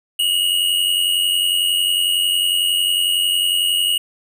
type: tone pair together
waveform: square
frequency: 2863 / 2954 Hz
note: F7 / F#7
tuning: +42 / -3 cents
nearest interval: minor second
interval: 55 cents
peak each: -17 / -22 dBFS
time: 0.19-3.98 s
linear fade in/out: 5 ms
effects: none